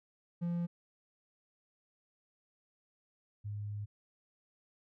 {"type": "tone pair in turn", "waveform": ["triangle", "sine"], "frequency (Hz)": [172.3, 103.58], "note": ["F3", "G#2"], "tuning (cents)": [-23, -4], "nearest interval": "major sixth", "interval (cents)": 881, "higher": "first", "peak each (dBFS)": [-30, -37], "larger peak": "first", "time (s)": [[0.41, 0.67], [3.44, 3.86]], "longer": "second", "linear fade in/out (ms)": 20, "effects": []}